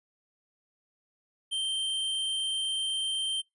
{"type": "tone", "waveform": "square", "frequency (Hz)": 3136, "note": "G7", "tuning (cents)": 0, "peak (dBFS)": -29, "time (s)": [1.51, 3.42], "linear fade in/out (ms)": 20, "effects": ["noise-tail reverb RT60 0.2 s tail -26 dB re dry", "resampled to 24000 Hz"]}